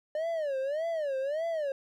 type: tone with vibrato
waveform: triangle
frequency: 595 Hz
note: D5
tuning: 22 cents sharp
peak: -27 dBFS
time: 0.15-1.72 s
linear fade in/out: 2 ms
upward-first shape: sine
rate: 1.7 Hz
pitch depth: 210 cents each way
effects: none